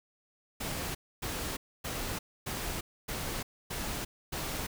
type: noise bursts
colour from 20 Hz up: pink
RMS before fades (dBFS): -36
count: 7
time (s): 0.6-4.67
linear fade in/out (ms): 10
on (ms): 350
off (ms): 270
effects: none